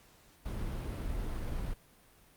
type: noise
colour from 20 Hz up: brown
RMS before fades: -36 dBFS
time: 0.45-1.74 s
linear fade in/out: 10 ms
effects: pink hiss -62 dBFS RMS until 2.36 s + Opus 48 kbps